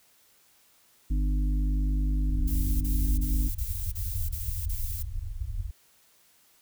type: harmonic tone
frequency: 50.3 Hz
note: G1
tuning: 45 cents sharp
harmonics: 1 / 3 / 5 / 6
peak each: -23 / -37 / -37 / -40 dBFS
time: 1.1-3.49 s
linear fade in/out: 10 ms
type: low-pass noise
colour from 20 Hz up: pink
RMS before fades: -32 dBFS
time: 2.29-5.71 s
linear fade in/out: 5 ms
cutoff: 100 Hz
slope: 96 dB/octave
type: noise bursts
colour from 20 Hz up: violet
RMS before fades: -38 dBFS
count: 7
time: 2.47-5.03 s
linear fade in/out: 10 ms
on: 340 ms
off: 30 ms
effects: white hiss -62 dBFS RMS until 6.61 s